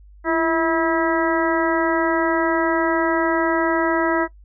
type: harmonic tone with a mistuned harmonic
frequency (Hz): 324.2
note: E4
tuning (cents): -29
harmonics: 1 / 2 / 3 / 4 / 5 / 6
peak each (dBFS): -20 / -23 / -25 / -26 / -27 / -28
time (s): 0.24-4.28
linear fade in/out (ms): 50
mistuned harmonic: 1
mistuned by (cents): +61
effects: noise-tail reverb RT60 0.1 s tail -19 dB re dry + added 50 Hz sine -43 dBFS peak until 4.44 s